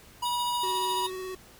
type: tone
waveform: square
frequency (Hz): 970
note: B5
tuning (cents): -31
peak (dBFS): -28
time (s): 0.22-1.07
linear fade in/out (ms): 10
type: tone with tremolo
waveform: square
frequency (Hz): 3713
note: A#7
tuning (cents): -8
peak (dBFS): -32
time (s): 0.25-1.1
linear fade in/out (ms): 5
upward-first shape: triangle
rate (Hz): 14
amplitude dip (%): 85
type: tone with vibrato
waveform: square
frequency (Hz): 373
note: F#4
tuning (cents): +14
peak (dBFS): -35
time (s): 0.63-1.35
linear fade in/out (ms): 5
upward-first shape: square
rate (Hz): 18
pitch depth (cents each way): 13
effects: pink hiss -53 dBFS RMS until 1.59 s